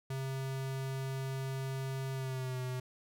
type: tone with pitch glide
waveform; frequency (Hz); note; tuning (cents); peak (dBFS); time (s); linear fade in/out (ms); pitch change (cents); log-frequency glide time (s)
square; 133.7 to 127.37; C3 to C3; +38 to -46; -36; 0.1-2.8; 5; -84; 2.13-2.6
effects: none